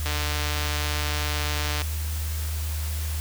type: click train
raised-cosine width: 0.2 ms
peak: -11 dBFS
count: 263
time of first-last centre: 0.06-1.818 s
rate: 149 Hz
effects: added 77 Hz sine -26 dBFS peak until 3.2 s + white hiss -37 dBFS RMS until 3.2 s